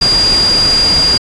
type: tone in noise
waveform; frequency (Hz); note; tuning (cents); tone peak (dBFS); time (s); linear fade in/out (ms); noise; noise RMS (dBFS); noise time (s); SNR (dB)
sine; 4813; D8; +42; -8; 0.01-1.18; 10; pink; -18; 0.01-1.18; +7
effects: resampled to 22050 Hz